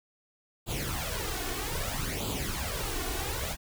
pink noise with flanger, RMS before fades -33 dBFS, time 0.66-3.57 s, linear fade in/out 50 ms, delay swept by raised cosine 0.26 to 2.76 ms, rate 0.62 Hz, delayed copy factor +0.7, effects none

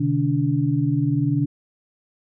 sine tone cluster, 130 / 150.3 / 287.9 Hz, C3 / D3 / D4, -11 / +40 / -34 cents, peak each -22 dBFS, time 0-1.46 s, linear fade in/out 10 ms, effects none

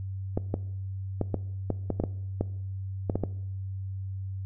clicks, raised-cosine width 2 ms, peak -13 dBFS, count 12, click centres 0.375 / 0.541 / 1.213 / 1.343 / 1.703 / 1.903 / 2 / 2.038 / 2.41 / 3.098 / 3.156 / 3.237 s, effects noise-tail reverb RT60 0.8 s tail -19 dB re dry + added 96 Hz sine -32 dBFS peak until 4.45 s

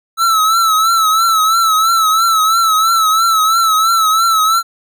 square tone with vibrato, 1313 Hz, E6, 7 cents flat, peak -10 dBFS, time 0.17-4.63 s, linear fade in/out 50 ms, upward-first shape triangle, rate 3 Hz, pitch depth 75 cents each way, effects none

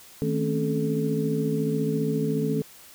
sine tone cluster, 157 / 219.8 / 261.1 / 275.5 / 434.3 Hz, D#3 / A3 / C4 / C#4 / A4, +16 / -2 / -3 / -11 / -23 cents, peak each -27 / -29 / -34 / -30 / -28 dBFS, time 0.22-2.62 s, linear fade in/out 0 ms, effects white hiss -49 dBFS RMS until 2.94 s

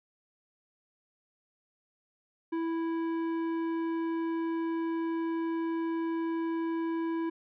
sine tone with tanh clipping, 329.6 Hz, E4, in tune, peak -31 dBFS, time 2.52-7.3 s, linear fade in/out 10 ms, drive 12 dB, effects none

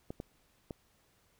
clicks, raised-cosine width 2 ms, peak -26 dBFS, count 3, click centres 0.105 / 0.201 / 0.708 s, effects pink hiss -70 dBFS RMS until 1.39 s

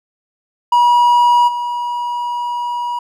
triangle tone with level steps, 964 Hz, B5, 42 cents flat, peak -6 / -16 dBFS, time 0.72-2.99 s, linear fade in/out 5 ms, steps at 1.47 s, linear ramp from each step 20 ms, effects none

